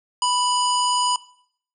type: harmonic tone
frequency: 987.8 Hz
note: B5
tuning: in tune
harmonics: 1 / 3 / 5 / 7 / 9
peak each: -20 / -25 / -27 / -28 / -30 dBFS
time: 0.22-1.16 s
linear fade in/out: 2 ms
effects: noise-tail reverb RT60 0.6 s tail -18 dB re dry